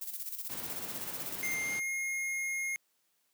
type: noise with tremolo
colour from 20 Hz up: violet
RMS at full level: -38 dBFS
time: 0.01-1.56 s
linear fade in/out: 10 ms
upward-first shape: square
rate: 16 Hz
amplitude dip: 60%
type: noise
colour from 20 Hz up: pink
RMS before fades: -44 dBFS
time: 0.49-1.8 s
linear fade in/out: 10 ms
type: tone with pitch glide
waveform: square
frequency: 2109 to 2143 Hz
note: C7 to C7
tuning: +13 to +41 cents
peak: -33 dBFS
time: 1.43-2.76 s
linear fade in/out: 0 ms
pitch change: +28 cents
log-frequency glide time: 1.62-1.89 s
effects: white hiss -75 dBFS RMS until 3.33 s + high-pass 150 Hz 12 dB/octave